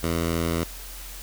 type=tone; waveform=10% pulse; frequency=83.4 Hz; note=E2; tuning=21 cents sharp; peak=-15 dBFS; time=0.03-0.64 s; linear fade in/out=5 ms; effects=added 44 Hz sine -39 dBFS peak until 1.22 s + white hiss -41 dBFS RMS until 1.22 s